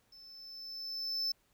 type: tone with level ramp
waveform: triangle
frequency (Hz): 5274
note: E8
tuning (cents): 0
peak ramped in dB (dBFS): -52 to -29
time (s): 0.12-1.32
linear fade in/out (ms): 5
effects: pink hiss -72 dBFS RMS until 1.53 s